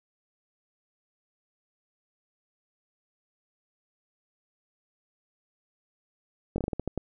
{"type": "slowing click train", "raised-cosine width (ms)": 2, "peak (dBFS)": -16, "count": 9, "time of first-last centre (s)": [6.56, 6.977], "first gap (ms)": 21, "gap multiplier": 1.25, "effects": []}